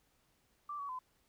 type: tone with pitch steps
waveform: sine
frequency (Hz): 1173 / 1130 / 1018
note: D6 / C#6 / C6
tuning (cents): -2 / +33 / -48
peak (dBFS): -39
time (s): 0.69-0.99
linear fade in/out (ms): 5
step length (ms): 100
effects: pink hiss -74 dBFS RMS until 1.28 s